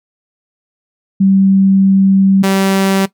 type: tone pair in turn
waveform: sine / sawtooth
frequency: 193.5 / 193.5 Hz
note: G3 / G3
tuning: -22 / -22 cents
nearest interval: unison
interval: 0 cents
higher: neither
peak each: -6 dBFS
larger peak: neither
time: 1.2-2.43 / 2.43-3.06 s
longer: first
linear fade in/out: 10 ms
effects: noise-tail reverb RT60 0.1 s tail -17 dB re dry